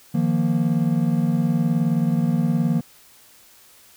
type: chord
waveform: triangle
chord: Eb suspended second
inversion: none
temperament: equal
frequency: 155.56 / 174.61 / 233.1 Hz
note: Eb3 / F3 / Bb3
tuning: 0 / 0 / 0 cents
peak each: -20 dBFS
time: 0.14-2.81 s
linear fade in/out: 10 ms
effects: white hiss -51 dBFS RMS until 3.96 s